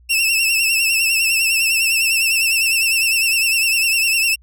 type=tone with vibrato; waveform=sawtooth; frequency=2673 Hz; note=E7; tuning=23 cents sharp; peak=-11 dBFS; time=0.09-4.36 s; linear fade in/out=20 ms; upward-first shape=triangle; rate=9.9 Hz; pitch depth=75 cents each way; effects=added 60 Hz sine -46 dBFS peak until 4.42 s